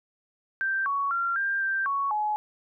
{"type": "tone with pitch steps", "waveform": "sine", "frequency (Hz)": [1568, 1118, 1377, 1591, 1572, 1113, 846], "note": ["G6", "C#6", "F6", "G6", "G6", "C#6", "G#5"], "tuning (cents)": [0, 14, -25, 25, 4, 7, 32], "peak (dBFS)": -24, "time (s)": [0.61, 2.36], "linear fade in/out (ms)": 0, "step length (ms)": 250, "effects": []}